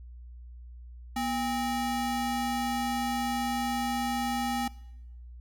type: ring-modulated tone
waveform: square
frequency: 523.3 Hz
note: C5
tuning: in tune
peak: -26 dBFS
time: 1.16-4.68 s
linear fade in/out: 5 ms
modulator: 282 Hz
effects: noise-tail reverb RT60 0.9 s tail -21 dB re dry + added 60 Hz sine -43 dBFS peak until 5.4 s